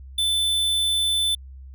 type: tone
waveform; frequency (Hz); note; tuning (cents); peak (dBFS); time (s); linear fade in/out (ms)
square; 3520; A7; 0; -20; 0.18-1.35; 5
effects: added 66 Hz sine -38 dBFS peak until 1.74 s